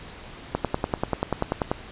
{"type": "click train", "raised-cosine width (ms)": 1, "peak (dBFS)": -8, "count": 13, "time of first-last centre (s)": [0.55, 1.715], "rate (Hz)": 10.3, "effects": ["pink hiss -42 dBFS RMS until 1.91 s", "resampled to 8000 Hz"]}